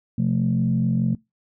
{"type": "chord", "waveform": "sine", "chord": "F major", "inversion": "second", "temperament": "equal with one note detuned", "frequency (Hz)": [128.27, 174.61, 220], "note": ["C3", "F3", "A3"], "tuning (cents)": [-34, 0, 0], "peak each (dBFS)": -22, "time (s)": [0.18, 1.15], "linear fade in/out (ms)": 5, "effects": ["noise-tail reverb RT60 0.2 s tail -24 dB re dry", "tanh soft clip ceiling -11 dBFS"]}